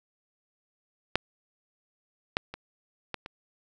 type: clicks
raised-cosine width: 0.3 ms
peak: -6 / -8 / -22 / -16 / -23 dBFS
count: 5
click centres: 1.156 / 2.369 / 2.54 / 3.143 / 3.261 s
effects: none